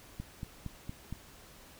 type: click train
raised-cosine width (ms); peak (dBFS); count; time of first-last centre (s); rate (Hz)
5; -26; 5; 0.2-1.126; 4.32
effects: pink hiss -55 dBFS RMS until 1.79 s